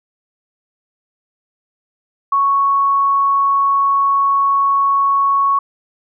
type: tone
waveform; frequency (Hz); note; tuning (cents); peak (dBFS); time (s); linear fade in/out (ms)
sine; 1108.7; C#6; 0; -11; 2.32-5.59; 5
effects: none